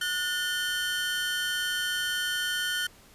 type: tone cluster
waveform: 45% pulse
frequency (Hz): 1457 / 1791 / 3103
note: F#6 / A6 / G7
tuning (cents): -27 / +30 / -18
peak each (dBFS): -30 / -36 / -31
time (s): 0.01-2.87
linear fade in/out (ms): 5
effects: pink hiss -55 dBFS RMS until 3.14 s + resampled to 32000 Hz